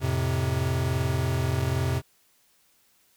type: chord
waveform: square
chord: F major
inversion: none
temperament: equal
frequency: 87.31 / 110 / 130.81 Hz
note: F2 / A2 / C3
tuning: 0 / 0 / 0 cents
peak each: -29 / -32 / -27 dBFS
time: 0-2.02 s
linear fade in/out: 50 ms
effects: white hiss -64 dBFS RMS until 3.16 s